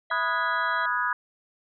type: harmonic tone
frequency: 659.3 Hz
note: E5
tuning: in tune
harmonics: 1 / 3 / 5 / 6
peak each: -36 / -41 / -43 / -44 dBFS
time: 0.1-0.86 s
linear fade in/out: 5 ms
type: chord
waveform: sine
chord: G# minor seventh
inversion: first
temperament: equal with one note detuned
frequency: 987.8 / 1244.5 / 1460.4 / 1661.2 Hz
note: B5 / D#6 / F#6 / G#6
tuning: 0 / 0 / -23 / 0 cents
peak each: -29 dBFS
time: 0.11-1.13 s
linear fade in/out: 2 ms
effects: none